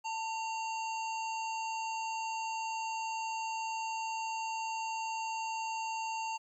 harmonic tone with a mistuned harmonic, 919 Hz, A#5, 25 cents flat, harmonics 1 / 3 / 5 / 7 / 8, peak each -35 / -42 / -49 / -50 / -51 dBFS, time 0.04-6.38 s, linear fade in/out 20 ms, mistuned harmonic 1, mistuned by -46 cents, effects 12-bit

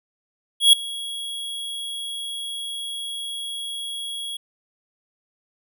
square tone with ADSR envelope, 3322 Hz, G#7, in tune, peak -8 dBFS, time 0.6-4.37 s, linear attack 130 ms, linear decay 4 ms, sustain -21 dB, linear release 6 ms, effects none

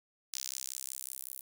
sawtooth tone with high-pass filter sweep, 65.41 Hz, C2, in tune, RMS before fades -42 dBFS, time 0.33-1.41 s, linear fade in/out 5 ms, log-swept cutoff 5400 to 12000 Hz, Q 1.6, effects none

